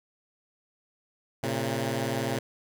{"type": "tone pair together", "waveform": "10% pulse", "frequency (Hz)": [114.06, 134.2], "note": ["A#2", "C3"], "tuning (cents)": [-37, 44], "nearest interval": "minor third", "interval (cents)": 281, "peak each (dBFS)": -22, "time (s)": [1.43, 2.39], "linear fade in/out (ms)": 5, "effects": []}